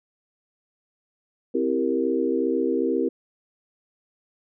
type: chord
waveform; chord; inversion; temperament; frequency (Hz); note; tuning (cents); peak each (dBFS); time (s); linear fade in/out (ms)
sine; C dominant seventh; none; equal; 261.6 / 329.6 / 392 / 466.2; C4 / E4 / G4 / Bb4; 0 / 0 / 0 / 0; -26; 1.54-3.09; 10
effects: none